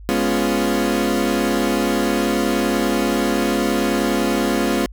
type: chord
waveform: 30% pulse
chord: C# dominant seventh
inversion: second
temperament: equal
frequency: 207.7 / 246.9 / 277.2 / 349.2 Hz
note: G#3 / B3 / C#4 / E#4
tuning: 0 / 0 / 0 / 0 cents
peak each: -20 dBFS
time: 0.09-4.86 s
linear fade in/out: 0 ms
effects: added 50 Hz sine -35 dBFS peak until 4.92 s